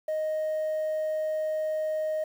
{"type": "tone", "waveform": "sine", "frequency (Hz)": 622.3, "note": "D#5", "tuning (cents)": 0, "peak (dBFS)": -24, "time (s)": [0.08, 2.24], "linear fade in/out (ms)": 5, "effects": ["tanh soft clip ceiling -25 dBFS", "9-bit"]}